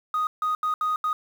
sine tone bursts at uneven times, 1244.5 Hz, D#6, in tune, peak -20 dBFS, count 5, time 0.14-0.27 / 0.42-0.55 / 0.63-0.74 / 0.81-0.96 / 1.04-1.13 s, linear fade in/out 2 ms, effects tanh soft clip ceiling -20 dBFS + 8-bit

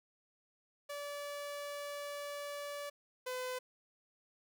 sawtooth tone pair in turn, 577 / 506.4 Hz, D5 / B4, -31 / +43 cents, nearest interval major second, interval 226 cents, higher first, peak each -37 / -34 dBFS, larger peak second, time 0.89-2.9 / 3.26-3.59 s, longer first, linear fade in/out 10 ms, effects none

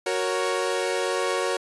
sawtooth chord, F# major, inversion none, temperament equal, 370 / 466.2 / 554.4 Hz, F#4 / A#4 / C#5, 0 / 0 / 0 cents, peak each -24 dBFS, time 0.06-1.57 s, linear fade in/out 5 ms, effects resampled to 24000 Hz

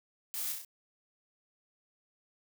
blue noise with echo, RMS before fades -38 dBFS, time 0.34-0.52 s, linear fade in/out 0 ms, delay 32 ms, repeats 4, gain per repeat -3 dB, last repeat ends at 0.648 s, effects none

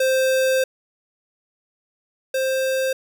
square tone pair in turn, 523.3 / 526.6 Hz, C5 / C5, 0 / +11 cents, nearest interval unison, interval 11 cents, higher second, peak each -17 / -20 dBFS, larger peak first, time 0-0.64 / 2.34-2.93 s, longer first, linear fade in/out 5 ms, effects 9-bit

